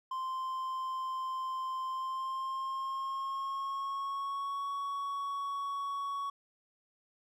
triangle tone with pitch glide, 1043 to 1117.9 Hz, C6 to C#6, -6 to +14 cents, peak -32 dBFS, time 0.11-6.3 s, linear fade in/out 5 ms, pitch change +120 cents, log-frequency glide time 1.85-4.7 s, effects none

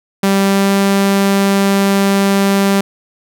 sawtooth tone with pitch glide, 196 to 197.25 Hz, G3 to G3, 0 to +11 cents, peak -6 dBFS, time 0.23-2.81 s, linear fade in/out 5 ms, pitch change +11 cents, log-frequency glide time 0.41-0.74 s, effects none

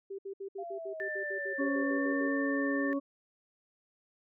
sine tone bursts, 392 Hz, G4, in tune, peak -37 dBFS, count 15, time 0.1-2.287 s, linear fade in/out 10 ms, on 87 ms, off 63 ms
sine exponential sweep, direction down, 698.5 to 392 Hz, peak -39 dBFS, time 0.58-2.94 s, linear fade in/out 10 ms
sine tone with pitch glide, 1775 to 1788.4 Hz, A6 to A6, +15 to +28 cents, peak -35 dBFS, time 1-2.93 s, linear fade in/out 0 ms, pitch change +13 cents, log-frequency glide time 1.65-2.09 s
harmonic tone, 278.5 Hz, C#4, 8 cents sharp, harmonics 1 / 2 / 4, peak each -30 / -36 / -42 dBFS, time 1.58-3 s, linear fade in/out 20 ms
effects none

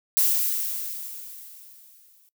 violet noise with exponential decay, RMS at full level -19 dBFS, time 0.17-2.29 s, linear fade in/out 0 ms, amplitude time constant 460 ms, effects noise-tail reverb RT60 0.1 s tail -20 dB re dry

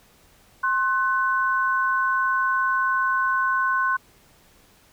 sine tone pair together, 1060.7 / 1500 Hz, C6 / F#6, +23 / +23 cents, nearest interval tritone, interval 600 cents, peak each -22 dBFS, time 0.63-3.97 s, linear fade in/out 10 ms, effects pink hiss -56 dBFS RMS until 4.92 s

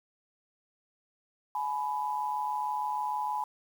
sine tone pair together, 845.6 / 992 Hz, G#5 / B5, +31 / +7 cents, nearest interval minor third, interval 276 cents, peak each -32 / -32 dBFS, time 1.55-3.44 s, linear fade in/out 2 ms, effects 9-bit

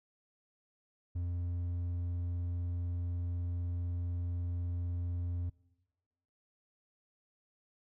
sine tone with hard clipping, 87.6 Hz, F2, 6 cents sharp, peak -34 dBFS, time 1.15-5.5 s, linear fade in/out 10 ms, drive 3 dB, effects noise-tail reverb RT60 1.0 s tail -21 dB re dry

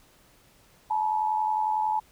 sine tone pair together, 864 / 955 Hz, A5 / A#5, -32 / +42 cents, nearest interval major second, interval 174 cents, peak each -24 / -30 dBFS, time 0.9-2 s, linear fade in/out 10 ms, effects pink hiss -59 dBFS RMS until 2.11 s

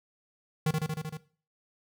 square tone with echo, 155.56 Hz, D#3, in tune, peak -24 dBFS, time 0.66-0.71 s, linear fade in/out 5 ms, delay 77 ms, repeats 6, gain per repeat -2 dB, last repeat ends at 1.172 s, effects noise-tail reverb RT60 0.4 s tail -17 dB re dry

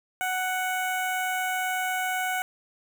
15% pulse tone with notch filter, 742 Hz, F#5, 5 cents sharp, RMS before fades -28 dBFS, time 0.21-2.42 s, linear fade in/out 0 ms, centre 4300 Hz, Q 0.76, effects none

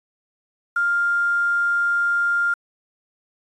sine tone with quantisation, 1400 Hz, F6, 4 cents sharp, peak -17 dBFS, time 0.76-2.54 s, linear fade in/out 5 ms, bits 7, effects resampled to 22050 Hz

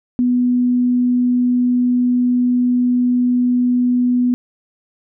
sine tone, 246.9 Hz, B3, in tune, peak -12 dBFS, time 0.19-4.34 s, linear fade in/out 0 ms, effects none

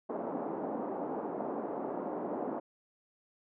pink band-pass noise, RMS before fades -37 dBFS, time 0.09-2.6 s, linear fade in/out 10 ms, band 240 to 900 Hz, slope 24 dB/octave, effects none

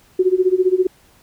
sine tone with tremolo, 370 Hz, F#4, in tune, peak -9 dBFS, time 0.19-0.87 s, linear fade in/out 5 ms, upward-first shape sine, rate 15 Hz, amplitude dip 90%, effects pink hiss -53 dBFS RMS until 1.22 s

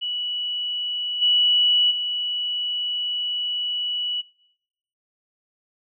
sine tone with level steps, 2944 Hz, F#7, 9 cents flat, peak -24 / -15 / -23 dBFS, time 0.01-4.22 s, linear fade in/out 20 ms, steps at 1.21 / 1.9 s, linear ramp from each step 20 ms, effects noise-tail reverb RT60 0.9 s tail -25 dB re dry

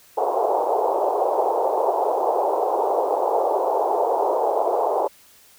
white band-pass noise, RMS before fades -21 dBFS, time 0.17-5.08 s, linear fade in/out 10 ms, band 390 to 900 Hz, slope 48 dB/octave, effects white hiss -52 dBFS RMS until 5.58 s

